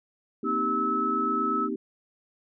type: chord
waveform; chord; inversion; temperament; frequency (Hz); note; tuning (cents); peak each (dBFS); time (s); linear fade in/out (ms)
sine; C minor seventh; third; equal; 233.1 / 261.6 / 311.1 / 392; Bb3 / C4 / Eb4 / G4; 0 / 0 / 0 / 0; -33; 0.43-1.76; 5
type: tone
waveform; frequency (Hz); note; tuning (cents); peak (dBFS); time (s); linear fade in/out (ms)
sine; 1300; E6; -24; -25; 0.44-1.69; 50
effects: none

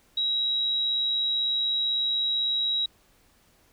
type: tone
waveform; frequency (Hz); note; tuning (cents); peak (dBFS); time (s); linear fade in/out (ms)
sine; 3854; B7; -43; -23; 0.17-2.86; 5
effects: pink hiss -62 dBFS RMS until 3.72 s

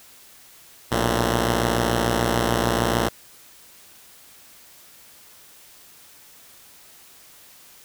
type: tone pair together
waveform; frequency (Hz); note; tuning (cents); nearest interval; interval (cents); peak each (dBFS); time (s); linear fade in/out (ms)
5% pulse; 60.71 / 114.6; B1 / A#2; -29 / -29; major seventh; 1100; -11; 0.91-3.09; 10
effects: white hiss -49 dBFS RMS until 7.84 s

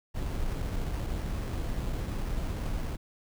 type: noise with sample-and-hold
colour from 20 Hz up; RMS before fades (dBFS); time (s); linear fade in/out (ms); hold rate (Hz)
brown; -32; 0.14-2.97; 20; 3675
effects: none

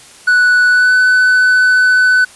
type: tone with pitch glide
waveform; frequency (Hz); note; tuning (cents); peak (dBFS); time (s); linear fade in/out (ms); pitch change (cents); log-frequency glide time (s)
triangle; 1480 to 1502.4; F#6 to F#6; 0 to +26; -5; 0.27-2.25; 10; +26; 0.7-0.95
effects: white hiss -39 dBFS RMS until 2.35 s + resampled to 24000 Hz

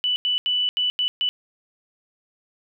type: tone bursts at uneven times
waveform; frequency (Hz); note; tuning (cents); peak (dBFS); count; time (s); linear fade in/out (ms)
sine; 2974; F#7; +8; -19; 6; 0.04-0.16 / 0.25-0.38 / 0.46-0.69 / 0.77-0.9 / 0.99-1.08 / 1.21-1.29; 0
effects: none

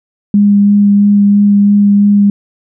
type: tone with vibrato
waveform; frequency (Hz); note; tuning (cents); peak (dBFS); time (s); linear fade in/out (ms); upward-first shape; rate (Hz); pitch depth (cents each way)
sine; 203.3; G#3; -37; -4; 0.34-2.3; 2; sine; 3; 10
effects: none

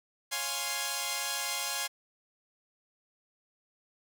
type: chord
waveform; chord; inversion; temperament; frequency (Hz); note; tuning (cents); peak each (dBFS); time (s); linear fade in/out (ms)
5% pulse; Db major seventh; none; equal; 554.4 / 698.5 / 830.6 / 1046.5; Db5 / F5 / Ab5 / C6; 0 / 0 / 0 / 0; -29 / -27 / -24 / -24; 0.31-1.88; 20
effects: none

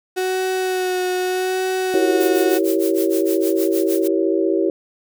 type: tone with vibrato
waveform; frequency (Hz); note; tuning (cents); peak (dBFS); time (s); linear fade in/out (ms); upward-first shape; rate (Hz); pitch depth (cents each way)
35% pulse; 370; F#4; 0; -17; 0.16-2.59; 20; sine; 0.81; 21
type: chord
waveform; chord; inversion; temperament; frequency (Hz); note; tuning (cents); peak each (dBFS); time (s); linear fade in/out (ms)
sine; E diminished seventh; none; equal with one note detuned; 329.6 / 385 / 466.2 / 554.4; E4 / G4 / Bb4 / Db5; 0 / -31 / 0 / 0; -19 / -19 / -25 / -24; 1.94-4.7; 2
type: noise with tremolo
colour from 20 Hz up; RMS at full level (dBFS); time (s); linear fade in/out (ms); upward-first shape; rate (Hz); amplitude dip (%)
blue; -28; 2.2-4.08; 10; sine; 6.5; 95
effects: none

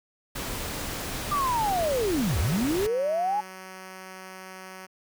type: noise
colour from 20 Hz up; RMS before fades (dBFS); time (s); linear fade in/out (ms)
pink; -33; 0.35-2.87; 10
type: linear two-way sweep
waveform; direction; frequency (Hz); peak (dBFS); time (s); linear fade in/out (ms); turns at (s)
sine; down then up; 1204 to 60.9 to 857; -23; 1.31-3.41; 10; 2.39
type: tone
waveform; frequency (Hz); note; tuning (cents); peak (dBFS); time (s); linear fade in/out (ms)
5% pulse; 187.6; F#3; +24; -29; 2.28-4.87; 20
effects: none

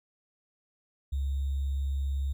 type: tone with sample-and-hold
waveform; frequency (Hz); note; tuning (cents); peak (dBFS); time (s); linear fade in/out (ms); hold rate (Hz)
sine; 68.8; C#2; -12; -27; 1.12-2.33; 10; 3675
effects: none

